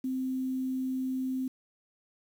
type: tone with quantisation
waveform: sine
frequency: 260 Hz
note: C4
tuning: 11 cents flat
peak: -29 dBFS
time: 0.04-1.48 s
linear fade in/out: 5 ms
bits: 9
effects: none